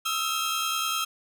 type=tone cluster; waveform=sawtooth; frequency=1274 / 1344 / 3219 Hz; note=D#6 / E6 / G7; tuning=+41 / +33 / +45 cents; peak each=-27 dBFS; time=0.05-1.05 s; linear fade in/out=10 ms; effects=none